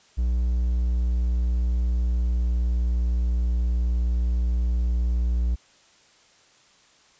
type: tone with pitch glide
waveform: triangle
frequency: 60.1 to 59.58 Hz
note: B1 to A#1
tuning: -46 to +38 cents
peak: -18 dBFS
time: 0.17-5.56 s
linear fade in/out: 20 ms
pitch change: -16 cents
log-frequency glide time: 0.71-3.02 s
effects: white hiss -57 dBFS RMS until 7.19 s + resampled to 16000 Hz